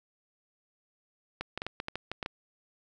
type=clicks; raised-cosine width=0.3 ms; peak=-18 dBFS; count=10; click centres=1.41 / 1.576 / 1.619 / 1.666 / 1.801 / 1.884 / 1.956 / 2.116 / 2.228 / 2.261 s; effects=none